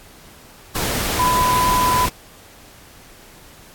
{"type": "tone in noise", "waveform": "sine", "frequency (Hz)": 1000, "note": "B5", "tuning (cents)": 21, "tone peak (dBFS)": -15, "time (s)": [1.19, 2.06], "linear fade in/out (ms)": 5, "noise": "pink", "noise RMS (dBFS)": -22, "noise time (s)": [0.75, 2.09], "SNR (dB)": 4, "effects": ["pink hiss -45 dBFS RMS until 3.74 s", "AAC 64 kbps"]}